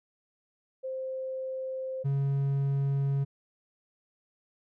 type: tone pair in turn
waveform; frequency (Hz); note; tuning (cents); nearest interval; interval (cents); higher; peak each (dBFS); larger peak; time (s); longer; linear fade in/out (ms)
sine / triangle; 523.3 / 138.6; C5 / C#3; 0 / 0; octave + major seventh; 2300; first; -32 / -23; second; 0.83-2.04 / 2.04-3.25; neither; 20
effects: none